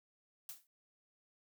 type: noise with exponential decay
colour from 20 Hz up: blue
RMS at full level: -43 dBFS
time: 0.49-0.67 s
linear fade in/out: 1 ms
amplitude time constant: 39 ms
effects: none